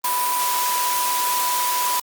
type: tone in noise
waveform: sine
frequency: 987.8 Hz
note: B5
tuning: in tune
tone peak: -21 dBFS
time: 0.04-2 s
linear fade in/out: 5 ms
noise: white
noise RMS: -24 dBFS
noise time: 0.04-2 s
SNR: 0 dB
effects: high-pass 400 Hz 12 dB/octave + Opus 32 kbps